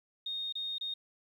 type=tone with dropouts; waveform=sine; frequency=3700 Hz; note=A#7; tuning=14 cents flat; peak=-34 dBFS; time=0.26-0.94 s; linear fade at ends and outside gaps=5 ms; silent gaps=0.525-0.553 / 0.783-0.81 s; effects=11-bit